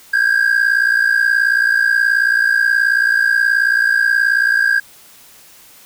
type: ring-modulated tone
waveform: triangle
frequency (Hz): 1610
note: G6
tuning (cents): +46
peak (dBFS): -6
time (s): 0.13-4.8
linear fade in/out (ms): 10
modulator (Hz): 29.3
effects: tanh soft clip ceiling -2 dBFS + white hiss -44 dBFS RMS until 5.85 s

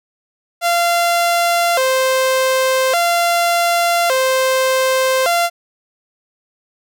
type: tone with vibrato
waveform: sawtooth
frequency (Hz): 600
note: D5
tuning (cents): +37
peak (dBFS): -9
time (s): 0.61-5.5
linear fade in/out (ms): 50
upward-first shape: square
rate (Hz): 0.43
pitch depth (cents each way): 240
effects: none

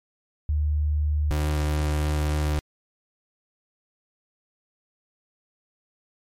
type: tone pair in turn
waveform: sine / 35% pulse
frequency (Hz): 75 / 75.28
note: D2 / D2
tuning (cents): +37 / +43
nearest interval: unison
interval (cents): 6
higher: second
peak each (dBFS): -20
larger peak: neither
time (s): 0.49-1.31 / 1.31-2.59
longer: second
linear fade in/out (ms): 0
effects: MP3 64 kbps

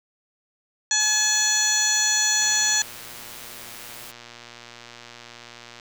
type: harmonic tone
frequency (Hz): 853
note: G#5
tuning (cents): +46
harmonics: 1 / 2 / 3 / 4 / 5 / 7 / 8 / 9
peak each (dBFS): -34 / -26 / -34 / -29 / -26 / -23 / -24 / -34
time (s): 0.91-2.82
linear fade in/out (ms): 2
type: noise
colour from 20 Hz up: white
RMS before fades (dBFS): -41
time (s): 0.99-4.12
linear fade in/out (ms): 20
type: click train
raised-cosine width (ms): 0.2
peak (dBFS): -24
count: 403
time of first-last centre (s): 2.42-5.798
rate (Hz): 119
effects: none

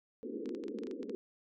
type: band-pass noise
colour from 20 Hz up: white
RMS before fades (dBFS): -41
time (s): 0.23-1.15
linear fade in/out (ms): 0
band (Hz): 210 to 480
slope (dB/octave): 96
type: clicks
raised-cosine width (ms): 0.2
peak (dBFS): -35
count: 11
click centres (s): 0.458 / 0.492 / 0.549 / 0.638 / 0.682 / 0.787 / 0.835 / 0.87 / 0.912 / 1.03 / 1.096
effects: none

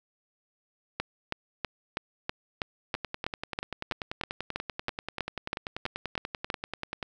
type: two click trains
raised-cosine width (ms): 0.3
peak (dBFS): -17 / -13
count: 43 / 18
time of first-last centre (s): 2.95-7.028 / 1-6.502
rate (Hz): 10.3 / 3.09
effects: none

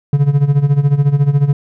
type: tone with tremolo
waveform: triangle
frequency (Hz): 142.5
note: C#3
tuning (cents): +48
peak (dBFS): -4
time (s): 0.13-1.53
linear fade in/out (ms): 2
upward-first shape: sine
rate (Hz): 14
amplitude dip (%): 80
effects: none

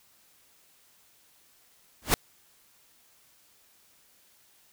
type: noise with exponential growth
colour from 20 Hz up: pink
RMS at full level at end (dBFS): -17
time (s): 2.02-2.14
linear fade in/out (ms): 0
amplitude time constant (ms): 24
effects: white hiss -62 dBFS RMS until 4.72 s

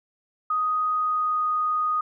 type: tone with pitch glide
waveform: sine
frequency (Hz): 1248 to 1240.8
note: D#6 to D#6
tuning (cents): +5 to -5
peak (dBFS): -21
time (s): 0.5-2.01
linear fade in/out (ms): 5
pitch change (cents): -10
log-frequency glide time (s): 0.92-1.49
effects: none

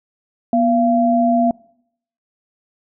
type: tone pair together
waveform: sine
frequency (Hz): 242 / 684.5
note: B3 / F5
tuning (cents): -35 / -35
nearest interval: octave + tritone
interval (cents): 1800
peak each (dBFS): -15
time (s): 0.53-1.51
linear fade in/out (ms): 2
effects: noise-tail reverb RT60 0.7 s tail -24 dB re dry

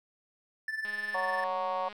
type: tone with tremolo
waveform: triangle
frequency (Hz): 1760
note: A6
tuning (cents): 0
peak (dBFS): -28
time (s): 0.68-1.44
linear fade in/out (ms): 2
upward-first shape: sine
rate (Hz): 20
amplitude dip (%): 70
type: click train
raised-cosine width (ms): 0.3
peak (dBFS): -31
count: 225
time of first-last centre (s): 0.85-1.927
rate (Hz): 208
type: harmonic tone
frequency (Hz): 185.2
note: F#3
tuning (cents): +2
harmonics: 3 / 4 / 5 / 6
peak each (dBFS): -35 / -35 / -35 / -35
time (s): 1.14-1.89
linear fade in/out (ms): 10
effects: none

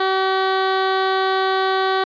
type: tone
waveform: 15% pulse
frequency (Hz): 380.9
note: G4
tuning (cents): -50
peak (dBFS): -10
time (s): 0-2.04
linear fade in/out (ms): 5
effects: resampled to 11025 Hz

